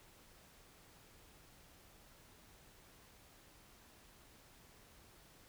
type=silence; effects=pink hiss -63 dBFS RMS until 5.48 s